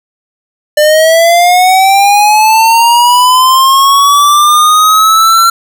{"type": "linear sweep", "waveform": "square", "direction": "up", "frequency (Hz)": [595, 1364], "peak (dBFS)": -4, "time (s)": [0.77, 5.5], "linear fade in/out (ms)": 5, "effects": []}